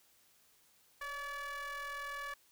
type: ring-modulated tone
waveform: square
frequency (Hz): 290.1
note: D4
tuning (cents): -21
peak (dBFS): -38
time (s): 1.01-2.34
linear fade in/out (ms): 5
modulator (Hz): 1430
effects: white hiss -68 dBFS RMS until 2.51 s